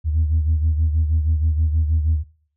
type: beating tone pair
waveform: sine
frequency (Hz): 77.78 / 84.08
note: D#2 / E2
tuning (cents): 0 / +35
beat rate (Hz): 6.3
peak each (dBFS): -15 / -23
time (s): 0.04-2.24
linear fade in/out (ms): 50
effects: noise-tail reverb RT60 0.5 s tail -19 dB re dry + tanh soft clip ceiling -11 dBFS